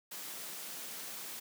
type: high-pass noise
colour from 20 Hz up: white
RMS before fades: -44 dBFS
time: 0.11-1.4 s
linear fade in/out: 10 ms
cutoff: 140 Hz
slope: 96 dB/octave
effects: none